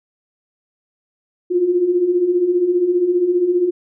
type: beating tone pair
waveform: sine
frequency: 342.5 / 357.5 Hz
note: F4 / F4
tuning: -34 / +41 cents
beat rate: 15 Hz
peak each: -21 / -14 dBFS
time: 1.5-3.71 s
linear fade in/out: 20 ms
effects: none